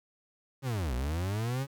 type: linear two-way sweep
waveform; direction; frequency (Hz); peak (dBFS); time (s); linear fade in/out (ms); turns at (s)
40% pulse; down then up; 140.6 to 58.27 to 140.6; -29; 0.62-1.67; 50; 0.94
effects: 10-bit